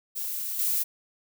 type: noise with level steps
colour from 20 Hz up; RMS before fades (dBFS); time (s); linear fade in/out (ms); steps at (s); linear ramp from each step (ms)
violet; -32 / -26; 0.15-0.84; 20; 0.59; 2
effects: none